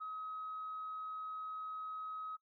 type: tone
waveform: sine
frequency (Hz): 1271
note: D#6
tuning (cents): +36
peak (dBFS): -40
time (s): 0-2.37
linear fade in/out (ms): 20
effects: noise-tail reverb RT60 0.1 s tail -23 dB re dry + tanh soft clip ceiling -36 dBFS